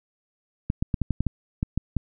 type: clicks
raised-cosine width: 5 ms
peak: -11 dBFS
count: 10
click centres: 0.701 / 0.825 / 0.942 / 1.017 / 1.107 / 1.206 / 1.267 / 1.629 / 1.776 / 1.967 s
effects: none